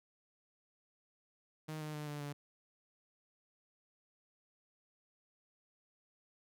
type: tone with pitch steps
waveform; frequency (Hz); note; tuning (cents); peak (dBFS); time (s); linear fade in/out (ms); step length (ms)
sawtooth; 155.56 / 152.71 / 149.91 / 147.17 / 144.47; D#3 / D#3 / D3 / D3 / D3; 0 / -32 / +36 / +4 / -28; -37; 1.68-2.33; 10; 130
effects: none